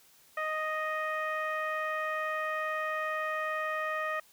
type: tone with low-pass filter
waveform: 15% pulse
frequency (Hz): 622.3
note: D#5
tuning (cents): 0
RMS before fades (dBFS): -33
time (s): 0.37-4.2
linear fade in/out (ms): 5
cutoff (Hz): 1800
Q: 1.7
effects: white hiss -61 dBFS RMS until 4.32 s